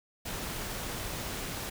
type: noise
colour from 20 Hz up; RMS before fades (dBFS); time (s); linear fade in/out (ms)
pink; -37; 0.25-1.7; 10
effects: none